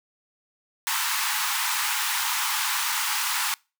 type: high-pass noise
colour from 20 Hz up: pink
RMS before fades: -26 dBFS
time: 0.87-3.54 s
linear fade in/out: 0 ms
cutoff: 830 Hz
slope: 96 dB/octave
effects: noise-tail reverb RT60 0.3 s tail -26 dB re dry